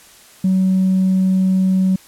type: tone with tanh clipping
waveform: triangle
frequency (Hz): 188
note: F#3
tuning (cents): +28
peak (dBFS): -12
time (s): 0.44-1.96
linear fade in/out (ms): 5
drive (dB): 5
effects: white hiss -45 dBFS RMS until 2.07 s + low-pass 12000 Hz 12 dB/octave